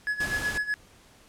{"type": "tone with tremolo", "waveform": "triangle", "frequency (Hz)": 1693, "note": "G#6", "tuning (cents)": 33, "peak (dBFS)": -22, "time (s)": [0.07, 0.74], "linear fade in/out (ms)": 0, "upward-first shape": "sine", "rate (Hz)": 8.1, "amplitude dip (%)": 80}
{"type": "noise", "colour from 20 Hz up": "pink", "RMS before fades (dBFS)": -35, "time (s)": [0.2, 0.58], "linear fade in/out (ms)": 5}
{"effects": ["pink hiss -56 dBFS RMS until 1.28 s", "low-pass 11000 Hz 12 dB/octave"]}